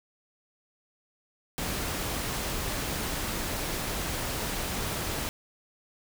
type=noise; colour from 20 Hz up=pink; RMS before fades=-32 dBFS; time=1.58-5.29 s; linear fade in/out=0 ms; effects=none